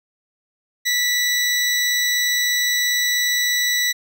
20% pulse tone, 1961 Hz, B6, 13 cents flat, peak -12 dBFS, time 0.85-3.93 s, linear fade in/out 20 ms, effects none

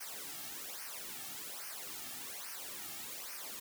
white noise with flanger, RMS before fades -45 dBFS, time 0-3.6 s, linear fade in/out 10 ms, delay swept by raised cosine 0.26 to 2.06 ms, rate 1.2 Hz, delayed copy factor -0.8, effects none

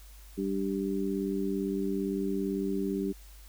harmonic tone, 97.7 Hz, G2, 5 cents flat, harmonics 2 / 3 / 4, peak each -32 / -33 / -33 dBFS, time 0.37-3.13 s, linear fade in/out 20 ms, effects added 50 Hz sine -48 dBFS peak until 3.48 s + white hiss -57 dBFS RMS until 3.48 s

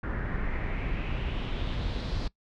brown noise with low-pass filter sweep, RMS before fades -31 dBFS, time 0.03-2.28 s, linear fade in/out 5 ms, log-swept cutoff 1600 to 4600 Hz, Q 3.4, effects noise-tail reverb RT60 0.1 s tail -21 dB re dry

